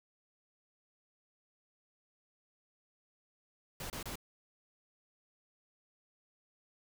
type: noise bursts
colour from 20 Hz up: pink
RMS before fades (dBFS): -42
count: 3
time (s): 3.8-4.156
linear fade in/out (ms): 2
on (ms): 100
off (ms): 28
effects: none